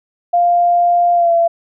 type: tone with pitch glide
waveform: sine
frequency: 698.5 to 677 Hz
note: F5 to E5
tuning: 0 to +46 cents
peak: -9 dBFS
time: 0.33-1.48 s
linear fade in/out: 10 ms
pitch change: -54 cents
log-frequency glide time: 1.14-1.32 s
effects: none